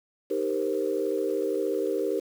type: chord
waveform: sine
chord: C minor seventh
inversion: first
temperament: equal with one note detuned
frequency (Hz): 311.1 / 393.1 / 466.2 / 523.3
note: Eb4 / G4 / Bb4 / C5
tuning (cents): 0 / +5 / 0 / 0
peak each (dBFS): -32 / -28 / -29 / -32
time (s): 0.3-2.2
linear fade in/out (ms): 10
effects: tanh soft clip ceiling -14 dBFS + 8-bit